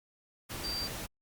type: tone in noise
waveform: sine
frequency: 4699 Hz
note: D8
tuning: in tune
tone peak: -34 dBFS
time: 0.63-0.88 s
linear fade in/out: 20 ms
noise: pink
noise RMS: -40 dBFS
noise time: 0.49-1.07 s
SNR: +3 dB
effects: Opus 48 kbps